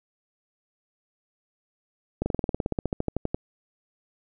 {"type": "slowing click train", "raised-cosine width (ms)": 2, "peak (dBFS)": -12, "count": 19, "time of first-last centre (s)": [2.22, 3.345], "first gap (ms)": 40, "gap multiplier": 1.05, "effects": []}